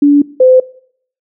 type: tone pair in turn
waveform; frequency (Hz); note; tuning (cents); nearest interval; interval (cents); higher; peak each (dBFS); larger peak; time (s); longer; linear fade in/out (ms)
sine; 287.9 / 513; D4 / C5; -34 / -34; minor seventh; 1000; second; -3; neither; 0.02-0.22 / 0.4-0.6; neither; 5
effects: noise-tail reverb RT60 0.6 s tail -20 dB re dry